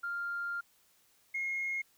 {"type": "tone pair in turn", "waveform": "sine", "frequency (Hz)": [1396.9, 2152], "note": ["F6", "C7"], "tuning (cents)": [0, 48], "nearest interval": "perfect fifth", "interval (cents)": 748, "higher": "second", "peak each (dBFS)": [-33, -31], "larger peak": "second", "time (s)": [[0.03, 0.61], [1.34, 1.82]], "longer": "first", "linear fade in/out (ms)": 10, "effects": ["tanh soft clip ceiling -28 dBFS", "white hiss -68 dBFS RMS until 1.97 s"]}